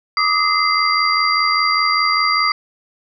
sine tone cluster, 1172 / 1257 / 2069 / 4743 Hz, D6 / D#6 / C7 / D8, -4 / +17 / -20 / +16 cents, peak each -19 dBFS, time 0.17-2.52 s, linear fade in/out 2 ms, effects none

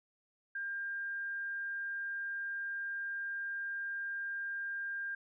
sine tone, 1600 Hz, G6, 35 cents sharp, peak -36 dBFS, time 0.55-5.15 s, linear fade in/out 5 ms, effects none

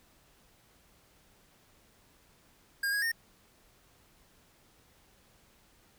square tone with pitch steps, 1616 / 1654 / 1833 Hz, G#6 / G#6 / A#6, -48 / -8 / -30 cents, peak -29 dBFS, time 2.83-3.118 s, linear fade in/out 5 ms, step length 96 ms, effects pink hiss -64 dBFS RMS until 5.98 s

